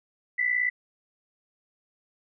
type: tone pair together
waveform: sine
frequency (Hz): 1974 / 2033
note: B6 / B6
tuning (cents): -1 / +50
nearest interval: minor second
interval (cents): 51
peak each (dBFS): -24 / -28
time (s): 0.38-0.7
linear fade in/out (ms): 10
effects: none